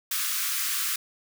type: high-pass noise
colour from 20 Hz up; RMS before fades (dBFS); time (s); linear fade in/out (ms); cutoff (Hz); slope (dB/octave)
white; -28; 0.11-0.96; 5; 1100; 96
effects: none